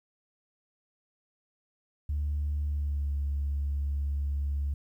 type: tone with pitch glide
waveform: sine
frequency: 73.42 to 70.92 Hz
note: D2 to C#2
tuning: 0 to +40 cents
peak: -26 dBFS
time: 2.09-4.74 s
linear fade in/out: 5 ms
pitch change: -60 cents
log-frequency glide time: 2.65-3.13 s
effects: tanh soft clip ceiling -24 dBFS + 11-bit